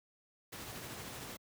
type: noise with tremolo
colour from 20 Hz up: pink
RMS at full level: -44 dBFS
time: 0.52-1.37 s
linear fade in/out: 10 ms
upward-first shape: triangle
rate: 13 Hz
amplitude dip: 30%
effects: high-pass 80 Hz 12 dB/octave